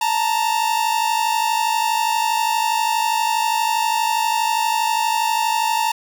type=tone pair together; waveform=45% pulse; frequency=881 / 933.4 Hz; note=A5 / A#5; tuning=+2 / +2 cents; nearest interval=minor second; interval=100 cents; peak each=-20 dBFS; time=0.01-5.92 s; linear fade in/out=5 ms; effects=none